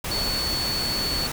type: tone in noise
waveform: sine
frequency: 4435 Hz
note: C#8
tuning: in tune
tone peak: -25 dBFS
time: 0.11-1.27 s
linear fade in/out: 5 ms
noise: pink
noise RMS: -29 dBFS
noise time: 0.04-1.32 s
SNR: +1 dB
effects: none